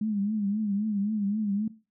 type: tone with vibrato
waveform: sine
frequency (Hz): 207.7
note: G#3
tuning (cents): 0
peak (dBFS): -25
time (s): 0.01-1.68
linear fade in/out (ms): 5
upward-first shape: triangle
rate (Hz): 3.8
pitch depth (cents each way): 110
effects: noise-tail reverb RT60 0.3 s tail -17 dB re dry